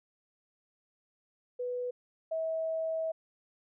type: tone pair in turn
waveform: sine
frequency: 493.9 / 645.6 Hz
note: B4 / E5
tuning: 0 / -36 cents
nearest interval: perfect fourth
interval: 464 cents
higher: second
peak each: -32 / -30 dBFS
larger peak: second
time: 1.59-1.91 / 2.31-3.12 s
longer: second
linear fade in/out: 10 ms
effects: none